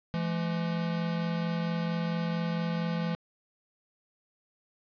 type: tone pair together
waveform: square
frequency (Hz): 169 / 213.4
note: E3 / G#3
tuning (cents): +43 / +47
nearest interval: major third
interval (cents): 404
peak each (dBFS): -30 / -36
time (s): 0.14-3.15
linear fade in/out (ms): 0
effects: resampled to 11025 Hz + 11-bit